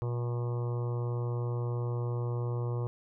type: harmonic tone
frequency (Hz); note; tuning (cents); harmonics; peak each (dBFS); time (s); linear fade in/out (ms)
120.2; B2; -46; 1 / 3 / 4 / 5 / 6 / 7 / 8 / 9 / 10; -30 / -41 / -41 / -50 / -54 / -51 / -51 / -49 / -56; 0.02-2.87; 0
effects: none